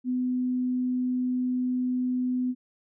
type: tone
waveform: sine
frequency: 251.6 Hz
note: B3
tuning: 32 cents sharp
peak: -24 dBFS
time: 0.04-2.55 s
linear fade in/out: 50 ms
effects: none